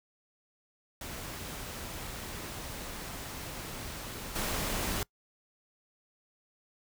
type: noise with level steps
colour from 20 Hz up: pink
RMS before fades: -41 / -33 dBFS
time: 1.01-5.03 s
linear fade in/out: 2 ms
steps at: 4.35 s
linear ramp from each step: 10 ms
effects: noise-tail reverb RT60 0.1 s tail -24 dB re dry